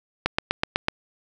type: click train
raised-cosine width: 0.3 ms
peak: -4 dBFS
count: 6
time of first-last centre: 0.26-0.884 s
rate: 8.01 Hz
effects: none